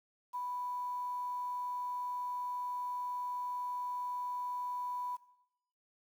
sine tone with quantisation, 987.8 Hz, B5, in tune, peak -36 dBFS, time 0.33-5.17 s, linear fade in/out 20 ms, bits 10, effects noise-tail reverb RT60 0.8 s tail -17 dB re dry

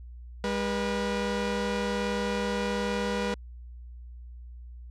sawtooth tone pair together, 201.8 / 485 Hz, G#3 / B4, -49 / -31 cents, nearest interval octave + minor third, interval 1518 cents, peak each -26 dBFS, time 0.44-3.34 s, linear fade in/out 0 ms, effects added 60 Hz sine -41 dBFS peak until 4.9 s + low-pass 6000 Hz 12 dB/octave

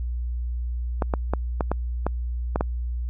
clicks, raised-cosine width 1 ms, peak -9 dBFS, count 8, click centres 1.022 / 1.138 / 1.336 / 1.608 / 1.716 / 2.066 / 2.559 / 2.609 s, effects added 60 Hz sine -25 dBFS peak until 3.09 s

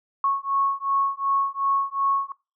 sine beating tone pair, 1100 / 1102.7 Hz, C#6 / C#6, -14 / -9 cents, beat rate 2.7 Hz, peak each -24 dBFS, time 0.24-2.32 s, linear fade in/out 2 ms, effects noise-tail reverb RT60 0.3 s tail -24 dB re dry

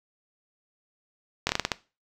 slowing click train, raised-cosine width 0.2 ms, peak -6 dBFS, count 7, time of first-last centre 1.47-1.718 s, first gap 22 ms, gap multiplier 1.25, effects noise-tail reverb RT60 0.3 s tail -18 dB re dry

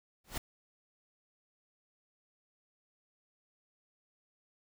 pink noise with exponential growth, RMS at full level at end -32 dBFS, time 0.24-0.38 s, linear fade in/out 5 ms, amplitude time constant 29 ms, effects none

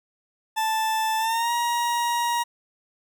40% pulse tone with pitch glide, 880 to 948.6 Hz, A5 to A#5, 0 to +30 cents, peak -21 dBFS, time 0.56-2.44 s, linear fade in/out 20 ms, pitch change +130 cents, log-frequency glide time 1.18-1.52 s, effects none

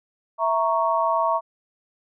sine chord, A# diminished, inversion second, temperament equal, 659.3 / 932.3 / 1108.7 Hz, E5 / A#5 / C#6, 0 / 0 / 0 cents, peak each -23 dBFS, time 0.38-1.41 s, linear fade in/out 50 ms, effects none

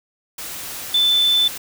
sine tone in noise, 3520 Hz, A7, in tune, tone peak -13 dBFS, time 0.94-1.48 s, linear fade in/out 5 ms, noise white, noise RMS -31 dBFS, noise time 0.38-1.58 s, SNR +15 dB, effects none

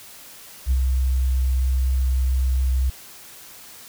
sine tone with ADSR envelope, 64.6 Hz, C2, 21 cents flat, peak -13 dBFS, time 0.66-2.9 s, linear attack 50 ms, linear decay 53 ms, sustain -3 dB, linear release 6 ms, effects tanh soft clip ceiling -13 dBFS + white hiss -43 dBFS RMS until 3.88 s

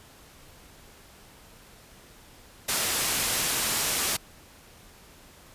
white low-pass noise, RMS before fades -27 dBFS, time 2.68-4.17 s, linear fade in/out 10 ms, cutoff 12000 Hz, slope 12 dB/octave, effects pink hiss -52 dBFS RMS until 5.54 s + resampled to 32000 Hz

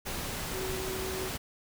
sine tone in noise, 376.6 Hz, F#4, 31 cents sharp, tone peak -36 dBFS, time 0.53-1.3 s, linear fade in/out 20 ms, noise pink, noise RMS -36 dBFS, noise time 0.05-1.38 s, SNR -3 dB, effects none

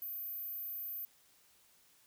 sine tone, 14370 Hz, A9, 35 cents sharp, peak -39 dBFS, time 0.02-1.05 s, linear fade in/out 0 ms, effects white hiss -67 dBFS RMS until 2.06 s

